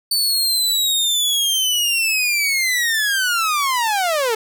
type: linear sweep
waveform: sawtooth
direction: down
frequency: 4535 to 427.4 Hz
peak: -13 dBFS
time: 0.11-4.35 s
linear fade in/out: 5 ms
effects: none